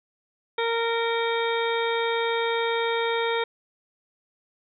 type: harmonic tone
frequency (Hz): 461.8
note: A#4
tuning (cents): -16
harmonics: 1 / 2 / 3 / 4 / 5 / 7 / 8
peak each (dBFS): -25 / -29 / -33 / -34 / -33 / -38 / -34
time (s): 0.58-3.44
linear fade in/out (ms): 5
effects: none